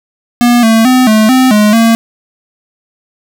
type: tone with pitch steps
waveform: square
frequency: 240.8 / 224.3 / 255 / 216.6 / 258.2 / 210.3 / 227.9 Hz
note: B3 / A3 / C4 / A3 / C4 / G#3 / A#3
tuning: -44 / +34 / -44 / -27 / -23 / +22 / -39 cents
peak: -5 dBFS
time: 0.41-1.95 s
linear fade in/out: 0 ms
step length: 220 ms
effects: none